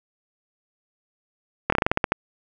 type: slowing click train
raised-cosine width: 0.5 ms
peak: -3 dBFS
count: 10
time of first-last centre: 1.7-2.12 s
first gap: 24 ms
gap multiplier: 1.16
effects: none